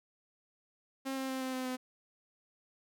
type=tone with pitch steps; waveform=sawtooth; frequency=267.7 / 265.1 / 262.5 / 259.9 / 257.4 / 254.9 Hz; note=C4 / C4 / C4 / C4 / C4 / C4; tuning=+40 / +23 / +6 / -11 / -28 / -45 cents; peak=-31 dBFS; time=1.05-1.77 s; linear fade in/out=20 ms; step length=120 ms; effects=none